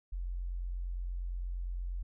sine tone, 44.31 Hz, F1, 26 cents sharp, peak -34 dBFS, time 0.12-2.03 s, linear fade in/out 10 ms, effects none

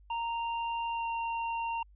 square tone with pitch glide, 928 to 922.1 Hz, A#5 to A#5, -8 to -19 cents, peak -32 dBFS, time 0.1-1.83 s, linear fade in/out 5 ms, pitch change -11 cents, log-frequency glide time 0.91-1.05 s, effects added 50 Hz sine -55 dBFS peak until 1.95 s + resampled to 8000 Hz

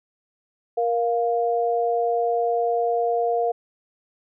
sine tone pair together, 470 / 699.9 Hz, A#4 / F5, +14 / +4 cents, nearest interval perfect fifth, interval 690 cents, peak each -22 dBFS, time 0.77-3.52 s, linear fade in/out 10 ms, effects none

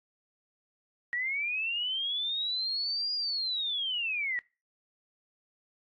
sine linear two-way sweep, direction up then down, 1891 to 4890 to 1891 Hz, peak -29 dBFS, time 1.13-4.39 s, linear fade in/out 0 ms, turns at 3.14 s, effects noise-tail reverb RT60 0.3 s tail -24 dB re dry + AAC 64 kbps

